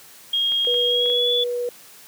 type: tone with pitch glide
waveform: sine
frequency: 3256 to 3438 Hz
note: G#7 to A7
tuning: -35 to -41 cents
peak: -18 dBFS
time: 0.33-1.44 s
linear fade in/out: 5 ms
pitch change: +94 cents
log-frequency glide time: 0.87-1.31 s
type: clicks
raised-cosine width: 0.3 ms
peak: -22 dBFS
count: 5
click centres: 0.521 / 0.649 / 0.743 / 1.059 / 1.1 s
type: tone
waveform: sine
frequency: 485.9 Hz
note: B4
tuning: 28 cents flat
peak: -22 dBFS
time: 0.67-1.69 s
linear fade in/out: 2 ms
effects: white hiss -46 dBFS RMS until 2.07 s + high-pass 100 Hz 12 dB/octave